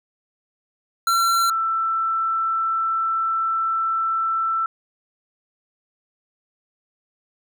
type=tone pair in turn; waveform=square / sine; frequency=1357 / 1332.1 Hz; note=E6 / E6; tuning=+50 / +18 cents; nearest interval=unison; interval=32 cents; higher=first; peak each=-17 / -19 dBFS; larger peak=first; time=1.07-1.5 / 1.5-4.66 s; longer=second; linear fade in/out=2 ms; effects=none